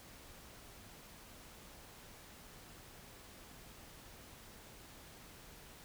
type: silence
effects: pink hiss -56 dBFS RMS until 5.84 s